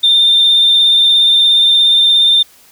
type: tone with vibrato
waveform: sine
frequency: 3600 Hz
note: A7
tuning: 39 cents sharp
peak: -5 dBFS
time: 0.03-2.43 s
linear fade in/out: 10 ms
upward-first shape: sine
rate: 17 Hz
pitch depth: 20 cents each way
effects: tanh soft clip ceiling -2 dBFS + white hiss -45 dBFS RMS until 2.71 s